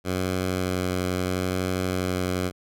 10% pulse tone with vibrato, 91.9 Hz, F#2, 11 cents flat, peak -16 dBFS, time 0.04-2.52 s, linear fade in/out 50 ms, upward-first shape sine, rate 0.76 Hz, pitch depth 11 cents each way, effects none

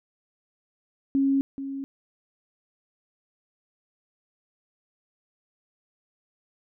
sine tone with echo, 273.4 Hz, C#4, 24 cents flat, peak -19 dBFS, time 1.15-1.41 s, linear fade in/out 0 ms, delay 430 ms, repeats 1, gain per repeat -11 dB, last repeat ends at 1.84 s, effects none

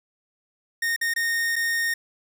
45% pulse tone with dropouts, 1844 Hz, A#6, 19 cents flat, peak -22 dBFS, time 0.82-1.94 s, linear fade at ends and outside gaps 5 ms, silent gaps 0.963-1.012 / 1.138-1.161 / 1.558-1.562 s, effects 10-bit

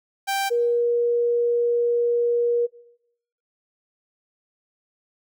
sawtooth / sine tone pair in turn, 785 / 475.9 Hz, G5 / A#4, +2 / +36 cents, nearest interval major sixth, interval 866 cents, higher first, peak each -18 dBFS, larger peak neither, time 0.27-0.5 / 0.5-2.67 s, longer second, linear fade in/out 20 ms, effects noise-tail reverb RT60 0.8 s tail -21 dB re dry

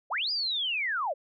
sine linear two-way sweep, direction up then down, 493.9 to 4978 to 493.9 Hz, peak -27 dBFS, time 0.1-1.14 s, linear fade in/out 20 ms, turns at 0.31 s, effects none

